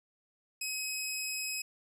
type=tone; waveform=15% pulse; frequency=2545 Hz; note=D#7; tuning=39 cents sharp; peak=-27 dBFS; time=0.61-1.62 s; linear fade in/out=5 ms; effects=none